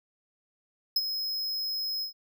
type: tone with ADSR envelope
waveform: square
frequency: 5120 Hz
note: D#8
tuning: 49 cents sharp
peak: -21 dBFS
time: 0.96-2.13 s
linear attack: 5 ms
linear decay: 38 ms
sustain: -9 dB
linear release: 110 ms
effects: none